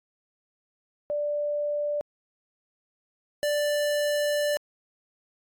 sine / square tone pair in turn, 588 / 588 Hz, D5 / D5, +2 / +2 cents, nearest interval unison, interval 0 cents, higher neither, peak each -25 / -24 dBFS, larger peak second, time 1.1-2.01 / 3.43-4.57 s, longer second, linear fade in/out 0 ms, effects AAC 64 kbps

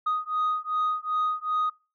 sine beating tone pair, 1244.5 / 1247.1 Hz, D#6 / D#6, 0 / +4 cents, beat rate 2.6 Hz, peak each -26 dBFS, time 0.06-1.7 s, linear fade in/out 10 ms, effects noise-tail reverb RT60 0.3 s tail -25 dB re dry + tanh soft clip ceiling -20 dBFS

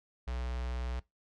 square tone with notch filter, 61.74 Hz, B1, in tune, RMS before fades -36 dBFS, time 0.27-1 s, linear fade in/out 10 ms, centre 250 Hz, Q 0.87, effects noise-tail reverb RT60 0.2 s tail -22 dB re dry + low-pass 5000 Hz 12 dB/octave

